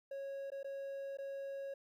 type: tone with dropouts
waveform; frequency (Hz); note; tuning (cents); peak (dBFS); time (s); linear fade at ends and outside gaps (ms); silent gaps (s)
triangle; 550; C#5; -14; -39; 0.11-1.74; 5; 0.503-0.518 / 0.631-0.644 / 1.172-1.185
effects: 13-bit